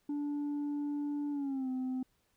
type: tone with pitch glide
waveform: sine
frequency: 290.7 to 257.5 Hz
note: D4 to C4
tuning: -18 to -28 cents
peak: -30 dBFS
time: 0.09-2.03 s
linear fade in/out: 5 ms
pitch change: -210 cents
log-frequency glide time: 1.31-1.69 s
effects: tanh soft clip ceiling -32 dBFS + pink hiss -75 dBFS RMS until 2.36 s